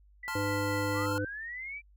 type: tone with tremolo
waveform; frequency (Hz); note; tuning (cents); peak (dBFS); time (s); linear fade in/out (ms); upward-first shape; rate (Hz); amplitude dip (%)
sine; 1975.5; B6; 0; -37; 0.23-1.06; 5; sine; 4.3; 40
type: chord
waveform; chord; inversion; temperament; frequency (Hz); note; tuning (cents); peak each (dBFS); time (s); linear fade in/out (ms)
square; F major; first; equal; 880 / 1046.5 / 1396.9; A5 / C6 / F6; 0 / 0 / 0; -40 / -42 / -38; 0.28-1.18; 0
type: harmonic tone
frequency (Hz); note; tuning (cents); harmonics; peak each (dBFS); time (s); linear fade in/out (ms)
101; G#2; -48; 1 / 3 / 5; -34 / -34 / -34; 0.35-1.25; 5
type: linear sweep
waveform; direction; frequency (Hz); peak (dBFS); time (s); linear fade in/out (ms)
sine; up; 1099 to 2357; -37; 0.93-1.82; 50
effects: added 50 Hz sine -57 dBFS peak until 1.96 s